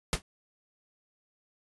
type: noise with exponential decay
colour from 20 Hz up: pink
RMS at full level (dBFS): -22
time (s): 0.13-0.22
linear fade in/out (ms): 1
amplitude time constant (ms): 18
effects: resampled to 24000 Hz